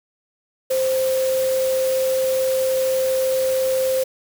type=tone in noise; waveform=sine; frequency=523.3 Hz; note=C5; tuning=in tune; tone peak=-17 dBFS; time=0.7-4.04 s; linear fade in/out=10 ms; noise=white; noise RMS=-31 dBFS; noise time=0.7-4.04 s; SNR=+11 dB; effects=none